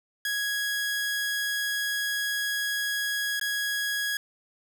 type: tone with dropouts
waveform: sawtooth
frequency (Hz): 1661.2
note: G#6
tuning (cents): 0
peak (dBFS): -23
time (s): 0.25-4.17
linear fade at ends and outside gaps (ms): 2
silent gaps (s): 3.397-3.412
effects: none